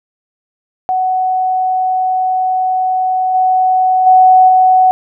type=tone with level steps; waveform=sine; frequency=745 Hz; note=F#5; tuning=12 cents sharp; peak=-11 / -8 / -3 / -5 dBFS; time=0.89-4.91 s; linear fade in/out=0 ms; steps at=3.34 / 4.06 / 4.48 s; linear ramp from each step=10 ms; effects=none